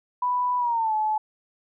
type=tone with pitch glide; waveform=sine; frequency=989 to 861 Hz; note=B5 to A5; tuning=+2 to -38 cents; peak=-21 dBFS; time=0.22-1.18 s; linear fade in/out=5 ms; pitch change=-240 cents; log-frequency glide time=0.58-0.94 s; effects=none